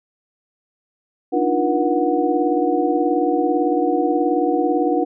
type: tone cluster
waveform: sine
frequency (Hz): 291.7 / 310 / 349.1 / 479.8 / 736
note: D4 / D#4 / F4 / A#4 / F#5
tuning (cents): -12 / -6 / -1 / +50 / -9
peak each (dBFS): -22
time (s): 1.32-5.05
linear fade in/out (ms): 20
effects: none